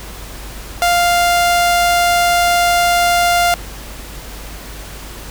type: tone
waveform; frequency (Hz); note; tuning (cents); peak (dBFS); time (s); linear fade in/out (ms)
sawtooth; 698.5; F5; 0; -7; 0.82-3.54; 0
effects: added 50 Hz sine -31 dBFS peak until 5.3 s + pink hiss -33 dBFS RMS until 5.3 s